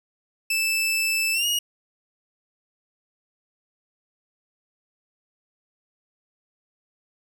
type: tone with pitch glide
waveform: sawtooth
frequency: 2637 to 2876 Hz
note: E7 to F#7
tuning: 0 to -50 cents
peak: -18 dBFS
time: 0.5-1.59 s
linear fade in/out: 5 ms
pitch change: +150 cents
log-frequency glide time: 1.33-1.46 s
effects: none